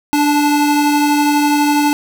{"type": "tone pair together", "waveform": "square", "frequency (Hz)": [293.7, 869], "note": ["D4", "A5"], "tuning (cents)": [0, -22], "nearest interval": "octave + perfect fifth", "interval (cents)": 1878, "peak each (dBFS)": [-13, -17], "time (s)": [0.13, 1.93], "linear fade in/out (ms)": 0, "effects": []}